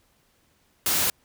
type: noise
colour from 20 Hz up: white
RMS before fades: -23 dBFS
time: 0.86-1.1 s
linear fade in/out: 2 ms
effects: pink hiss -65 dBFS RMS until 1.24 s